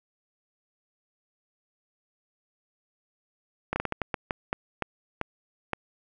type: slowing click train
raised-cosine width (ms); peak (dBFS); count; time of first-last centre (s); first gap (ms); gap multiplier
0.5; -12; 12; 3.73-5.733; 30; 1.33
effects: none